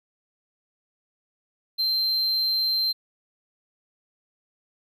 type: tone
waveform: triangle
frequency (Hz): 4132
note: C8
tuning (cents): -22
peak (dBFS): -20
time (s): 1.78-2.93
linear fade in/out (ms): 20
effects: none